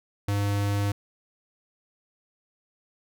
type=tone; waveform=square; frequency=101.3 Hz; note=G#2; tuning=43 cents flat; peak=-24 dBFS; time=0.28-0.92 s; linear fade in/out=5 ms; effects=none